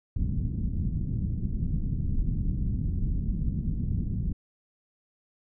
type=low-pass noise; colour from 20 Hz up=pink; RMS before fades=-28 dBFS; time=0.16-4.33 s; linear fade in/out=5 ms; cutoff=210 Hz; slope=24 dB/octave; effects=none